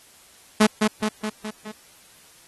sawtooth tone with echo, 214.4 Hz, A3, 45 cents flat, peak -9 dBFS, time 0.6-0.67 s, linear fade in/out 10 ms, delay 210 ms, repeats 5, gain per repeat -4 dB, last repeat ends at 1.72 s, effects white hiss -52 dBFS RMS until 2.47 s + AAC 32 kbps

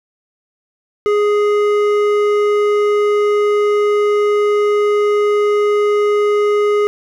triangle tone with hard clipping, 415.3 Hz, G#4, in tune, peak -13 dBFS, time 1.06-6.87 s, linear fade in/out 0 ms, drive 14 dB, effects none

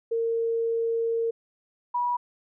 sine tone pair in turn, 458.7 / 972 Hz, A#4 / B5, -28 / -28 cents, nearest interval octave + minor second, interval 1300 cents, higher second, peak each -23 dBFS, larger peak neither, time 0.11-1.31 / 1.94-2.17 s, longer first, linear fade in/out 10 ms, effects none

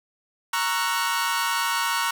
sawtooth chord, F# dominant seventh, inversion first, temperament equal with one note detuned, 932.3 / 1108.7 / 1345.4 / 1480 Hz, A#5 / C#6 / E6 / F#6, 0 / 0 / +35 / 0 cents, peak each -23 / -24 / -27 / -25 dBFS, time 0.53-2.11 s, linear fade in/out 5 ms, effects none

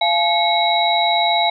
sine tone cluster, 689 / 854 / 2186 / 3868 Hz, F5 / G#5 / C#7 / B7, -24 / +48 / -25 / -37 cents, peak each -18 / -19 / -23 / -19 dBFS, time 0.01-1.5 s, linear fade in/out 5 ms, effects none

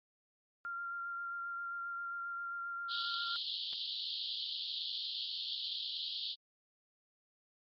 sine tone with vibrato, 1387 Hz, F6, 12 cents flat, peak -38 dBFS, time 0.65-3.36 s, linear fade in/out 0 ms, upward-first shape sine, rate 7.5 Hz, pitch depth 13 cents each way
pink band-pass noise, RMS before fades -40 dBFS, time 2.88-6.36 s, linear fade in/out 50 ms, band 3100 to 4600 Hz, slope 96 dB/octave
clicks, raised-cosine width 0.3 ms, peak -39 dBFS, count 2, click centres 3.728 / 3.734 s
effects MP3 32 kbps

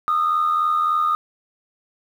sine tone pair together, 1227.5 / 1311 Hz, D#6 / E6, -24 / -10 cents, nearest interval minor second, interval 114 cents, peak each -16 / -24 dBFS, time 0.08-1.15 s, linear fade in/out 0 ms, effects tanh soft clip ceiling -12 dBFS + 8-bit

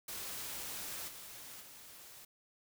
white noise with level steps, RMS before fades -43 / -50 / -54 dBFS, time 0.08-2.25 s, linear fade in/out 5 ms, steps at 1.07 / 1.6 s, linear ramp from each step 20 ms, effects none

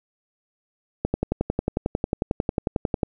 click train, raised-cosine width 2 ms, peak -8 dBFS, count 23, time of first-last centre 1.05-3.032 s, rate 11.1 Hz, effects none

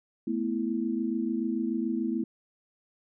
sine chord, A suspended second, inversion none, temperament equal, 220 / 246.9 / 329.6 Hz, A3 / B3 / E4, 0 / 0 / 0 cents, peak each -31 dBFS, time 0.27-2.24 s, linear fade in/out 5 ms, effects none

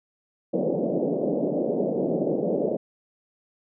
white band-pass noise, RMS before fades -25 dBFS, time 0.53-2.77 s, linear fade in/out 10 ms, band 160 to 600 Hz, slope 48 dB/octave, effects none

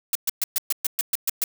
blue noise bursts, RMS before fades -22 dBFS, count 10, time 0.13-1.44 s, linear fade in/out 2 ms, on 23 ms, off 120 ms, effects none

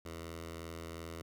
10% pulse tone with notch filter, 82.8 Hz, E2, 8 cents sharp, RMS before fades -45 dBFS, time 0.05-1.22 s, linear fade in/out 5 ms, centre 200 Hz, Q 1.4, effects none

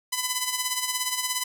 5% pulse tone with tremolo, 1005 Hz, B5, 30 cents sharp, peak -11 dBFS, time 0.12-1.44 s, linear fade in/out 10 ms, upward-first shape sine, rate 17 Hz, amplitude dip 60%, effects none

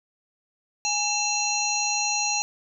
harmonic tone with a mistuned harmonic, 830.6 Hz, G#5, in tune, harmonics 1 / 3 / 5 / 7 / 8, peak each -29 / -29 / -29 / -29 / -29 dBFS, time 0.85-2.42 s, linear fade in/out 0 ms, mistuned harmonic 3, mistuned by +130 cents, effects none

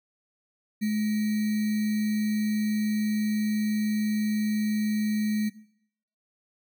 sine tone with sample-and-hold, 213 Hz, G#3, 44 cents sharp, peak -23 dBFS, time 0.81-5.5 s, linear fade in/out 20 ms, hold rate 2100 Hz, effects noise-tail reverb RT60 0.7 s tail -19 dB re dry

